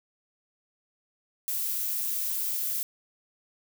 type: noise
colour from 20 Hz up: violet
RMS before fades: -30 dBFS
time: 1.48-2.83 s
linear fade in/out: 0 ms
effects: none